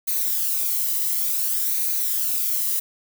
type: noise with flanger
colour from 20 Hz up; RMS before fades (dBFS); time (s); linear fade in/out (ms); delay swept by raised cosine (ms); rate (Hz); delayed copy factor
violet; -23; 0.07-2.8; 10; 0.47 to 1.01; 0.56; +0.5
effects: none